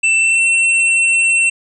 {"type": "tone with pitch glide", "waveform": "square", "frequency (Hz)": [2667, 2703], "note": ["E7", "E7"], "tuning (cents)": [20, 43], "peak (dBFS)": -11, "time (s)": [0.03, 1.5], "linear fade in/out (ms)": 10, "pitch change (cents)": 23, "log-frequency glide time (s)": [0.17, 0.45], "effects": ["resampled to 22050 Hz"]}